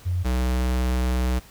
sine / square tone pair in turn, 89.8 / 62.7 Hz, F2 / B1, +49 / +27 cents, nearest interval tritone, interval 622 cents, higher first, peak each -21 dBFS, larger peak neither, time 0.05-0.24 / 0.24-1.4 s, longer second, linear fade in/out 20 ms, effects pink hiss -49 dBFS RMS until 1.5 s

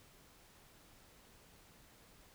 silence, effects pink hiss -63 dBFS RMS until 2.34 s

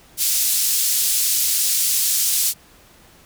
white band-pass noise, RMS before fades -19 dBFS, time 0.17-2.54 s, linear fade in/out 50 ms, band 4600 to 14000 Hz, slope 12 dB/octave, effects pink hiss -50 dBFS RMS until 3.25 s

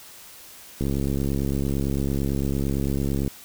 click train, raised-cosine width 3 ms, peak -13 dBFS, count 171, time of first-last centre 0.81-3.277 s, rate 68.9 Hz, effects white hiss -45 dBFS RMS until 3.44 s

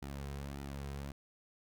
sawtooth tone with flanger, 69.7 Hz, C#2, 10 cents sharp, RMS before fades -43 dBFS, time 0.02-1.12 s, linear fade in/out 5 ms, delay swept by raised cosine 1.8 to 3.5 ms, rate 1.7 Hz, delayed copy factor -0.6, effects none

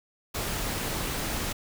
pink noise, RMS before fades -31 dBFS, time 0.34-1.53 s, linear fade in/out 10 ms, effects none

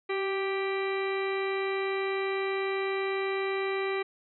harmonic tone with a mistuned harmonic, 392 Hz, G4, in tune, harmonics 1 / 2 / 3 / 4 / 5 / 6 / 7 / 8 / 10, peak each -29 / -39 / -38 / -46 / -38 / -38 / -49 / -48 / -46 dBFS, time 0.09-4.03 s, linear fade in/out 10 ms, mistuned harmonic 1, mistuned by -26 cents, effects none

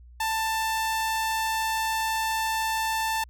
sawtooth tone, 887 Hz, A5, 14 cents sharp, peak -21 dBFS, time 0.2-3.24 s, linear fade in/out 5 ms, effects added 60 Hz sine -46 dBFS peak until 3.29 s

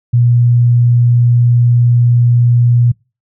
sine tone, 120.4 Hz, B2, 44 cents flat, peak -6 dBFS, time 0.13-2.92 s, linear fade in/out 10 ms, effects noise-tail reverb RT60 0.3 s tail -26 dB re dry

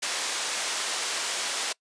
white band-pass noise, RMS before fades -30 dBFS, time 0.02-1.73 s, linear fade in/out 10 ms, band 460 to 7400 Hz, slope 12 dB/octave, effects noise-tail reverb RT60 0.1 s tail -24 dB re dry + resampled to 22050 Hz

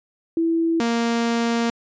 sine / sawtooth tone pair in turn, 330.3 / 233 Hz, E4 / A#3, +4 / -1 cents, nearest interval tritone, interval 605 cents, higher first, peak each -17 / -15 dBFS, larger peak second, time 0.37-0.8 / 0.8-1.7 s, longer second, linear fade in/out 2 ms, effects resampled to 16000 Hz

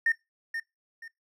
triangle tone with echo, 1826 Hz, A#6, 36 cents flat, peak -17 dBFS, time 0.06-0.12 s, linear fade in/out 5 ms, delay 480 ms, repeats 2, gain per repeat -11 dB, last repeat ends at 1.08 s, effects noise-tail reverb RT60 0.2 s tail -23 dB re dry + tanh soft clip ceiling -19 dBFS

